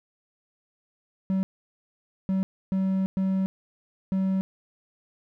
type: tone bursts at uneven times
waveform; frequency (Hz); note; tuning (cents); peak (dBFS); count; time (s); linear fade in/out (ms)
triangle; 190.7; G3; -47; -20; 5; 1.3-1.43 / 2.29-2.43 / 2.72-3.06 / 3.17-3.46 / 4.12-4.41; 0
effects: none